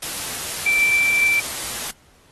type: tone in noise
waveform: sine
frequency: 2338 Hz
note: D7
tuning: 8 cents flat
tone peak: -15 dBFS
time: 0.66-1.4 s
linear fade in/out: 5 ms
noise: white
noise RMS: -28 dBFS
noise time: 0.02-1.91 s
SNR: +10 dB
effects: pink hiss -55 dBFS RMS until 2.31 s + AAC 32 kbps